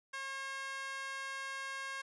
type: tone with high-pass filter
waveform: sawtooth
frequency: 540 Hz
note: C#5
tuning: 45 cents flat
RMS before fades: -42 dBFS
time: 0.13-2.02 s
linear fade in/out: 10 ms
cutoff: 1400 Hz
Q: 2.7
effects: resampled to 22050 Hz